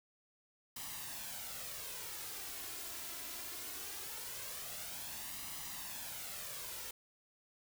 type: noise with flanger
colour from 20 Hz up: white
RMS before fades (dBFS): -45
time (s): 0.76-6.91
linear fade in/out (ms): 5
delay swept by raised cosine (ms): 1 to 3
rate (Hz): 0.21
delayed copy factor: +0.55
effects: none